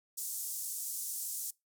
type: band-pass noise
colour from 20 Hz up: pink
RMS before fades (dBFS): -39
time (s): 0.17-1.51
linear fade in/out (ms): 10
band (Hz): 6900 to 16000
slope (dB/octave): 24
effects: noise-tail reverb RT60 0.2 s tail -23 dB re dry